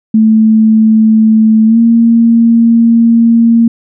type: tone with pitch glide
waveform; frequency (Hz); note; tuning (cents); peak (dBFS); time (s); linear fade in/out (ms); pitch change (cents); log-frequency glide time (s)
sine; 219.5 to 230.9; A3 to A#3; -4 to -16; -3; 0.14-3.68; 5; +88; 1.66-1.78
effects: none